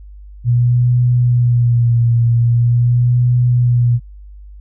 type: tone with vibrato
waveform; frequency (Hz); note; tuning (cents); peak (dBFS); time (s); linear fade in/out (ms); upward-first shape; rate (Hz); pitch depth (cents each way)
sine; 120.1; B2; -48; -9; 0.44-4; 50; sine; 0.43; 40
effects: added 50 Hz sine -33 dBFS peak until 4.6 s